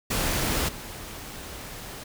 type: noise with level steps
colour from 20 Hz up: pink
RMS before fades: -26 / -39 dBFS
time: 0.1-2.04 s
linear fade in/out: 10 ms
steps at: 0.68 s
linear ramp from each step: 10 ms
effects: none